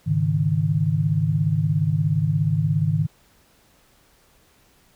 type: chord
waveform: sine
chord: Ab suspended fourth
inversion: none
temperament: equal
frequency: 103.83 / 138.59 / 155.56 Hz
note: Ab2 / Db3 / Eb3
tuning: 0 / 0 / 0 cents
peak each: -24 / -24 / -20 dBFS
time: 0.06-3.07 s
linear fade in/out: 20 ms
effects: pink hiss -58 dBFS RMS until 4.95 s